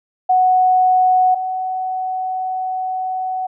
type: tone pair in turn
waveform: sine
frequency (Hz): 740 / 746.9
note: F#5 / F#5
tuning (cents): 0 / +16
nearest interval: unison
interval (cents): 16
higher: second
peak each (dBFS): -10 / -19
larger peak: first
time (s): 0.29-1.35 / 1.35-3.47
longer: second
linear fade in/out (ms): 10
effects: none